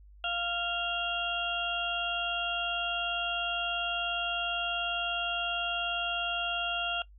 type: harmonic tone with a mistuned harmonic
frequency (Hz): 695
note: F5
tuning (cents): -9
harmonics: 1 / 2 / 4 / 5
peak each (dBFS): -36 / -35 / -32 / -36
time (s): 0.24-7.02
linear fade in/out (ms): 2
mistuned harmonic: 5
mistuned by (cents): -110
effects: noise-tail reverb RT60 0.1 s tail -19 dB re dry + added 50 Hz sine -51 dBFS peak until 7.18 s